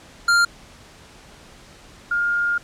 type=tone pair in turn; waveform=square / sine; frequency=1396.9 / 1413.1 Hz; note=F6 / F6; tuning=0 / +20 cents; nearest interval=unison; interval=20 cents; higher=second; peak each=-14 / -18 dBFS; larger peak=first; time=0.28-0.45 / 2.11-2.58 s; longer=second; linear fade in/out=5 ms; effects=pink hiss -46 dBFS RMS until 2.63 s + low-pass 8000 Hz 12 dB/octave